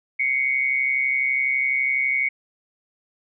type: tone pair together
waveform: sine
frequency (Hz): 2093 / 2225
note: C7 / C#7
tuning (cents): 0 / +6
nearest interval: minor second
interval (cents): 106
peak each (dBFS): -25 / -20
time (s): 0.19-2.29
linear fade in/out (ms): 10
effects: none